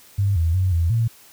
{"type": "tone with pitch steps", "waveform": "sine", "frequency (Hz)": [99.7, 82.4, 93.2, 83.8, 114.6], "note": ["G2", "E2", "F#2", "E2", "A#2"], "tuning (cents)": [30, 0, 13, 29, -29], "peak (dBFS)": -16, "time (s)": [0.18, 1.08], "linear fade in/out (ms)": 10, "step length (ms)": 180, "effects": ["white hiss -49 dBFS RMS until 1.32 s"]}